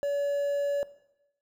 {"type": "tone with quantisation", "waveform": "triangle", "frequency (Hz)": 570, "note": "C#5", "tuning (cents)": 48, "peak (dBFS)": -24, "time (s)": [0.03, 0.83], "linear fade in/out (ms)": 0, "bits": 9, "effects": ["noise-tail reverb RT60 0.9 s tail -17 dB re dry"]}